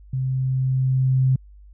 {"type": "tone with level ramp", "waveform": "sine", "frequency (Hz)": 130.81, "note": "C3", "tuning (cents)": 0, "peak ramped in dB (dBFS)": [-21, -14], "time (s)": [0.13, 1.36], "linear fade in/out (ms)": 5, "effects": ["added 50 Hz sine -43 dBFS peak until 1.73 s"]}